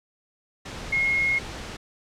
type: tone in noise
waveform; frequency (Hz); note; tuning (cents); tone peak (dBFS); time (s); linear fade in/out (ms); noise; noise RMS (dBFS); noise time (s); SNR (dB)
sine; 2156; C#7; -49; -20; 0.92-1.39; 10; pink; -36; 0.65-1.77; +13
effects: low-pass 6000 Hz 12 dB/octave